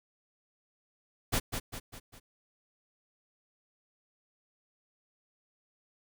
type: noise with echo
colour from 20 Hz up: pink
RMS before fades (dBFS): -28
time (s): 1.32-1.4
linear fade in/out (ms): 20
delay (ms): 200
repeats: 4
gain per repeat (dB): -6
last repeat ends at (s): 2.2
effects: none